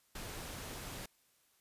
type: noise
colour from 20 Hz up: pink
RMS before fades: -45 dBFS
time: 0.15-1.06 s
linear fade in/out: 5 ms
effects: white hiss -72 dBFS RMS until 1.6 s + resampled to 32000 Hz